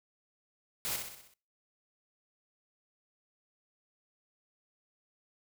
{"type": "noise with echo", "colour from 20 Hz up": "white", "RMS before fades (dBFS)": -35, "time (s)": [0.85, 0.96], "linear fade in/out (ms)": 0, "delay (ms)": 63, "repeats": 6, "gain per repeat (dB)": -5, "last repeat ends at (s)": 1.338, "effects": ["noise-tail reverb RT60 0.4 s tail -23 dB re dry"]}